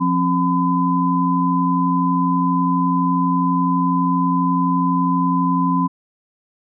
sine tone cluster, 174.9 / 267 / 1010 Hz, F3 / C4 / B5, +3 / +35 / +39 cents, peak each -19 dBFS, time 0-5.88 s, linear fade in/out 20 ms, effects none

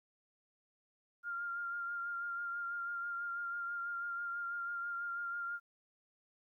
sine tone with vibrato, 1396.9 Hz, F6, in tune, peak -37 dBFS, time 1.23-5.6 s, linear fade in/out 50 ms, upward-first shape sine, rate 6.1 Hz, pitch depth 22 cents each way, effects 13-bit

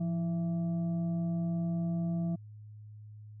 sine tone with frequency modulation, 170.9 Hz, F3, 37 cents flat, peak -29 dBFS, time 0-2.36 s, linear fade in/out 10 ms, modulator 498 Hz, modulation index 0.34, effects added 106 Hz sine -46 dBFS peak until 3.4 s

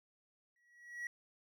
triangle tone with exponential growth, 1922 Hz, B6, 48 cents flat, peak -35 dBFS, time 0.56-1.07 s, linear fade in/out 2 ms, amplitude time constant 110 ms, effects none

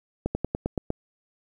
slowing click train, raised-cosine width 2 ms, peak -12 dBFS, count 7, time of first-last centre 0.26-0.904 s, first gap 90 ms, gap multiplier 1.07, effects 9-bit

